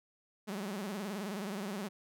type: tone with vibrato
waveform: sawtooth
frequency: 200 Hz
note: G3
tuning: 35 cents sharp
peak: -33 dBFS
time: 0.47-1.89 s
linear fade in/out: 20 ms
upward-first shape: sine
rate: 19 Hz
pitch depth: 140 cents each way
effects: none